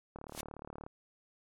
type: click train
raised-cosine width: 1 ms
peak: -31 dBFS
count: 27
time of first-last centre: 0.16-0.865 s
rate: 36.9 Hz
type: noise with exponential growth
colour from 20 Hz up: white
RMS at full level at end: -35 dBFS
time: 0.28-0.41 s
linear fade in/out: 5 ms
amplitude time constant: 28 ms
effects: low-pass 12000 Hz 12 dB/octave